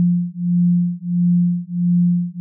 sine beating tone pair, 174.61 / 176.11 Hz, F3 / F3, 0 / +15 cents, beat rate 1.5 Hz, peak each -17 dBFS, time 0-2.4 s, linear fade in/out 0 ms, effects none

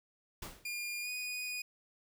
pink noise with exponential decay, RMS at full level -40 dBFS, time 0.42-0.76 s, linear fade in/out 5 ms, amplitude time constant 72 ms
sawtooth tone with pitch glide, 2415 to 2474 Hz, D7 to D#7, +48 to -10 cents, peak -34 dBFS, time 0.65-1.62 s, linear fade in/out 5 ms, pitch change +42 cents, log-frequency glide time 1.02-1.08 s
effects none

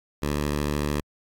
10% pulse tone, 73.42 Hz, D2, in tune, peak -16 dBFS, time 0.22-1.01 s, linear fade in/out 10 ms, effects AAC 64 kbps

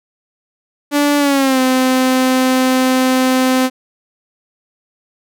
sawtooth tone with pitch glide, 289.7 to 258.1 Hz, D4 to C4, -24 to -23 cents, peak -7 dBFS, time 0.91-3.7 s, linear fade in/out 50 ms, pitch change -199 cents, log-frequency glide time 1.18-1.6 s, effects none

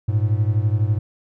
triangle beating tone pair, 102.7 / 114.7 Hz, G#2 / A#2, -19 / -28 cents, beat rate 12 Hz, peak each -16 / -19 dBFS, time 0.08-0.99 s, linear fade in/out 10 ms, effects none

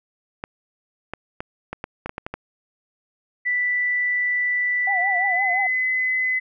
clicks, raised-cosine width 0.5 ms, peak -14 dBFS, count 10, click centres 0.439 / 1.136 / 1.405 / 1.73 / 1.841 / 2.06 / 2.094 / 2.181 / 2.265 / 2.34 s
sine tone with pitch glide, 1975.5 to 2024 Hz, B6 to B6, 0 to +42 cents, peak -19 dBFS, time 3.45-6.4 s, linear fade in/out 20 ms, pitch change +42 cents, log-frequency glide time 5.25-5.45 s
sine tone with vibrato, 751 Hz, F#5, 26 cents sharp, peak -23 dBFS, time 4.87-5.67 s, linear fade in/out 5 ms, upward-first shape triangle, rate 5.8 Hz, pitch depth 140 cents each way
effects none

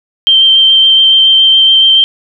sine tone with vibrato, 3136 Hz, G7, in tune, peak -3 dBFS, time 0.27-2.04 s, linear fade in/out 0 ms, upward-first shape triangle, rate 7.1 Hz, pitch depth 13 cents each way, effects none

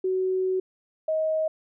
sine tone pair in turn, 374.1 / 630.6 Hz, F#4 / D#5, +19 / +23 cents, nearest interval major sixth, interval 904 cents, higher second, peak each -22 dBFS, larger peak neither, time 0.04-0.6 / 1.08-1.48 s, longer first, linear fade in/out 5 ms, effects none

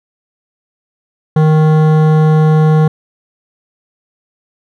triangle tone with hard clipping, 155.56 Hz, D#3, in tune, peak -8 dBFS, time 1.36-2.88 s, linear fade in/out 5 ms, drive 18 dB, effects none

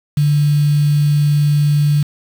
sine tone with quantisation, 146.83 Hz, D3, in tune, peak -10 dBFS, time 0.17-2.03 s, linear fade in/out 5 ms, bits 5, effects none

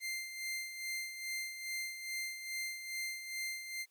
sawtooth tone with tremolo, 2093 Hz, C7, in tune, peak -33 dBFS, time 0-3.86 s, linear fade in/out 50 ms, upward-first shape sine, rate 2.4 Hz, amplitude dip 60%, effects white hiss -75 dBFS RMS until 3.9 s + high-pass 300 Hz 12 dB/octave

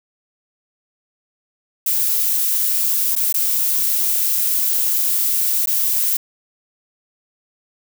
violet noise with dropouts, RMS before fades -18 dBFS, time 1.86-6.17 s, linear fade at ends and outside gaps 5 ms, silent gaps 3.154-3.162 / 3.326-3.342 / 5.659-5.672 s, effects none

